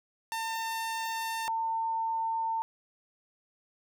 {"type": "tone pair in turn", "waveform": ["sawtooth", "sine"], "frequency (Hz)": [902, 902], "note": ["A5", "A5"], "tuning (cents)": [43, 43], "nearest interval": "unison", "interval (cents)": 0, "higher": "neither", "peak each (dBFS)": -28, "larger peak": "neither", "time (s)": [[0.32, 1.48], [1.48, 2.62]], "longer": "first", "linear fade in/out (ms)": 0, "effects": []}